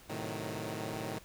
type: chord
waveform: 10% pulse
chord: A diminished seventh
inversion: none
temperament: equal with one note detuned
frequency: 110 / 129.46 / 155.56 / 185 Hz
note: A2 / C3 / Eb3 / Gb3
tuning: 0 / -18 / 0 / 0 cents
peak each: -32 / -37 / -33 / -38 dBFS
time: 0.09-1.19 s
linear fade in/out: 10 ms
effects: pink hiss -57 dBFS RMS until 1.24 s